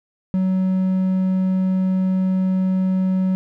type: tone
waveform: triangle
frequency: 187.3 Hz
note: F#3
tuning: 21 cents sharp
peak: -14 dBFS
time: 0.34-3.35 s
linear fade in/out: 0 ms
effects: none